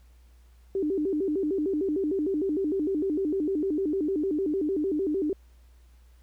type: tone with vibrato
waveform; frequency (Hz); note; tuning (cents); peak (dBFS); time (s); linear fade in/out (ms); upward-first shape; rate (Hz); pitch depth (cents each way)
sine; 342; F4; -36; -24; 0.75-5.33; 2; square; 6.6; 220
effects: added 60 Hz sine -52 dBFS peak until 6.22 s + pink hiss -67 dBFS RMS until 6.22 s